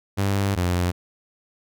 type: tone pair in turn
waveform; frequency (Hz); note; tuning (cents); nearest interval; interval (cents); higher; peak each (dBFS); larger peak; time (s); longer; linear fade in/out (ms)
sawtooth; 99.1 / 88.92; G2 / F2; +19 / +32; major second; 187; first; -16; neither; 0.17-0.56 / 0.56-0.92; first; 20
effects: none